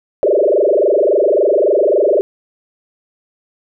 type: tone with frequency modulation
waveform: sine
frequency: 493.9 Hz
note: B4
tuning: in tune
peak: -9 dBFS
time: 0.23-2.21 s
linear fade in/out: 0 ms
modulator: 23.6 Hz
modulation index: 5.3
effects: none